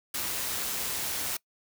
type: noise with amplitude modulation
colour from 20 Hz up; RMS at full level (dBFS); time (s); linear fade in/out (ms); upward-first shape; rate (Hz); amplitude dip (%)
white; -31; 0.14-1.37; 5; sine; 130; 25
effects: noise-tail reverb RT60 0.1 s tail -23 dB re dry